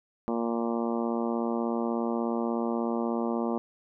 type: harmonic tone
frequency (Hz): 116.54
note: A#2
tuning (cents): 0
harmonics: 2 / 3 / 4 / 5 / 6 / 7 / 8 / 9 / 10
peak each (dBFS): -29 / -33 / -35 / -37 / -39 / -40 / -41 / -42 / -43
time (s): 0.28-3.58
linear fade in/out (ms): 0
effects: none